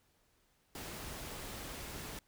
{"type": "noise", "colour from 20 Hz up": "pink", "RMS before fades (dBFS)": -45, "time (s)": [0.75, 2.19], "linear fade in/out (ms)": 2, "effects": ["pink hiss -73 dBFS RMS until 2.27 s"]}